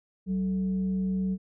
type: tone with frequency modulation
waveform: sine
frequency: 189 Hz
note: F#3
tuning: 37 cents sharp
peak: -25 dBFS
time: 0.26-1.38 s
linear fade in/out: 50 ms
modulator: 251 Hz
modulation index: 0.26
effects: none